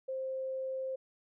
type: tone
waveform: sine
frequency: 526 Hz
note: C5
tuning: 9 cents sharp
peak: -34 dBFS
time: 0.08-0.96 s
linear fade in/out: 10 ms
effects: none